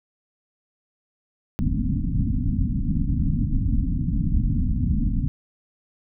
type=low-pass noise; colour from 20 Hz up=pink; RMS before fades=-22 dBFS; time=1.59-5.28 s; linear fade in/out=0 ms; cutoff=280 Hz; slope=96 dB/octave; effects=none